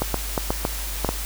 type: clicks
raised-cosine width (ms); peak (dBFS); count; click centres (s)
1; -7; 7; 0.02 / 0.143 / 0.378 / 0.505 / 0.651 / 1.047 / 1.09
effects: added 50 Hz sine -29 dBFS peak until 1.25 s + white hiss -32 dBFS RMS until 1.25 s